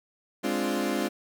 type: chord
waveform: 30% pulse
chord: D half-diminished seventh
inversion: second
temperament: equal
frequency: 207.7 / 261.6 / 293.7 / 349.2 Hz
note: Ab3 / C4 / D4 / F4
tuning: 0 / 0 / 0 / 0 cents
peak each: -29 dBFS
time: 0.43-1.09 s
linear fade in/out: 20 ms
effects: none